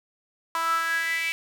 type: tone with high-pass filter sweep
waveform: sawtooth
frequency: 329.6 Hz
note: E4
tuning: in tune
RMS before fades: -26 dBFS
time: 0.55-1.32 s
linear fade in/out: 0 ms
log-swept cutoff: 1100 to 2400 Hz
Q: 8.6
effects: none

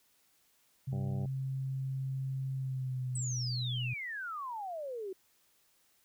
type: tone with pitch glide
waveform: sine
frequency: 133.4 to 123.75 Hz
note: C3 to B2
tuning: +34 to +4 cents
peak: -33 dBFS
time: 0.87-3.94 s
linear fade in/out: 10 ms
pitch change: -130 cents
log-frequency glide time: 2.54-3.4 s
type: harmonic tone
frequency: 98 Hz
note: G2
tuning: in tune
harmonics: 1 / 2 / 3 / 4 / 5 / 6 / 7 / 8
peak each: -40 / -40 / -53 / -49 / -55 / -53 / -55 / -55 dBFS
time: 0.92-1.26 s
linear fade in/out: 5 ms
type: exponential sweep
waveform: sine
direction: down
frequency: 8230 to 365.6 Hz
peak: -37 dBFS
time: 3.15-5.13 s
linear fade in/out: 5 ms
effects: white hiss -70 dBFS RMS until 6.04 s

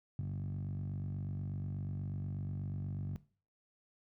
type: tone with band-pass filter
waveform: 10% pulse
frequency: 48.25 Hz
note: G1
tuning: 27 cents flat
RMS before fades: -39 dBFS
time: 0.19-3.16 s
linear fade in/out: 0 ms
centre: 120 Hz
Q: 8.3
effects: noise-tail reverb RT60 0.4 s tail -18 dB re dry

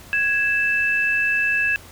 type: tone pair together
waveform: sine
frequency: 1660.6 / 2636 Hz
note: G#6 / E7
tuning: -1 / -1 cents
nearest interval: minor sixth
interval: 800 cents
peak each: -20 / -20 dBFS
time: 0.13-1.76 s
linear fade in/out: 0 ms
effects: added 87 Hz sine -48 dBFS peak until 1.91 s + pink hiss -44 dBFS RMS until 1.91 s

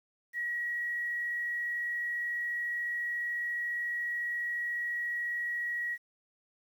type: tone with frequency modulation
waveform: sine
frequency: 1911 Hz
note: A#6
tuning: 43 cents sharp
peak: -31 dBFS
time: 0.33-5.98 s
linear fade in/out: 50 ms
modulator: 34.2 Hz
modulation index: 0.42
effects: 10-bit

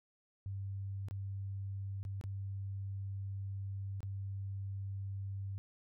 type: tone with dropouts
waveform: sine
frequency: 98 Hz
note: G2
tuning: in tune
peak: -38 dBFS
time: 0.46-5.58 s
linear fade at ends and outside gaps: 0 ms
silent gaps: 1.085-1.11 / 2.03-2.051 / 2.212-2.239 / 4.005-4.03 s
effects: none

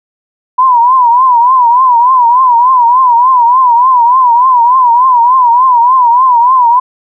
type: tone with vibrato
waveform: sine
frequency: 987.8 Hz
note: B5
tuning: in tune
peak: -3 dBFS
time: 0.58-6.8 s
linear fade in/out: 10 ms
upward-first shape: triangle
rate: 3.4 Hz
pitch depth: 130 cents each way
effects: none

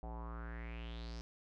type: tone with low-pass filter sweep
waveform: square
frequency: 57.7 Hz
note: A#1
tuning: 17 cents flat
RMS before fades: -45 dBFS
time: 0.03-1.21 s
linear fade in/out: 0 ms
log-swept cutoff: 740 to 5500 Hz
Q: 5
effects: none

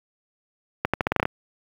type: accelerating click train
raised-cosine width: 0.5 ms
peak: -5 dBFS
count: 9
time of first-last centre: 0.85-1.254 s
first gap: 86 ms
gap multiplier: 0.84
effects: high-pass 60 Hz 12 dB/octave + 7-bit

